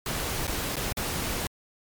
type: noise with dropouts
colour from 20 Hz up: pink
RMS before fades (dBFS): -30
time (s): 0.06-1.47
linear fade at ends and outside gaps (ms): 2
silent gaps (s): 0.47-0.477 / 0.758-0.766 / 0.925-0.97
effects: MP3 96 kbps